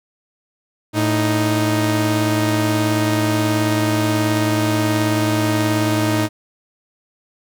sawtooth tone pair together, 110 / 311.4 Hz, A2 / D#4, 0 / +2 cents, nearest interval octave + tritone, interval 1802 cents, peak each -15 / -14 dBFS, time 0.93-6.29 s, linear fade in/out 50 ms, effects none

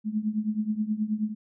sine tone with tremolo, 214.1 Hz, A3, 47 cents flat, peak -21 dBFS, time 0.04-1.35 s, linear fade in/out 50 ms, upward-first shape triangle, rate 9.4 Hz, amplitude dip 90%, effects none

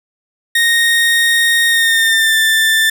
30% pulse tone with pitch glide, 1858 to 1775.1 Hz, A#6 to A6, -6 to +15 cents, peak -7 dBFS, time 0.55-2.9 s, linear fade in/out 5 ms, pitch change -79 cents, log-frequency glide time 1.68-2.36 s, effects none

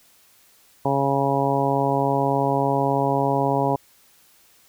harmonic tone, 138.2 Hz, C#3, 5 cents flat, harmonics 1 / 2 / 3 / 4 / 5 / 6 / 7, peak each -26 / -26 / -26 / -26 / -26 / -26 / -26 dBFS, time 0.85-3.76 s, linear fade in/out 5 ms, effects white hiss -56 dBFS RMS until 4.68 s

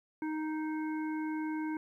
harmonic tone, 311.1 Hz, D#4, in tune, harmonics 1 / 3 / 5 / 7, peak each -33 / -43 / -47 / -50 dBFS, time 0.22-1.77 s, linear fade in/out 2 ms, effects 12-bit

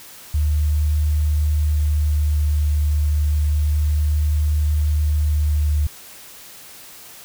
sine tone with vibrato, 75 Hz, D2, 37 cents sharp, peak -15 dBFS, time 0.34-5.87 s, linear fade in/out 5 ms, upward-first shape sine, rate 0.3 Hz, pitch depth 11 cents each way, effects white hiss -41 dBFS RMS until 7.24 s

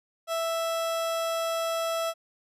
30% pulse tone, 660 Hz, E5, 2 cents sharp, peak -24 dBFS, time 0.27-2.14 s, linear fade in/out 50 ms, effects resampled to 32000 Hz

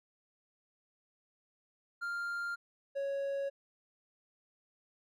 triangle tone pair in turn, 1396.9 / 554.4 Hz, F6 / C#5, 0 / 0 cents, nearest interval octave + major third, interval 1600 cents, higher first, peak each -33 / -31 dBFS, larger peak second, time 2.01-2.56 / 2.95-3.5 s, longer neither, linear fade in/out 20 ms, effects none

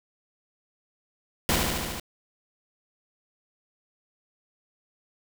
pink noise with echo, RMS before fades -23 dBFS, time 1.49-1.56 s, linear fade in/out 0 ms, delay 73 ms, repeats 6, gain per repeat -2 dB, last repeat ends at 1.998 s, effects none

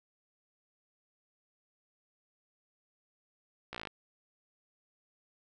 slowing click train, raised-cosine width 0.3 ms, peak -24 dBFS, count 9, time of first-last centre 3.73-3.872 s, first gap 16 ms, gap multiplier 1.03, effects none

